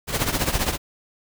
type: noise with tremolo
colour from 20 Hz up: pink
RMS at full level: -20 dBFS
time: 0.07-0.78 s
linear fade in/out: 50 ms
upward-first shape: triangle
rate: 15 Hz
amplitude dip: 80%
effects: none